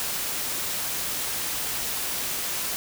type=noise; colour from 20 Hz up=white; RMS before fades=-29 dBFS; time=0-2.76 s; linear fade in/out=0 ms; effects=none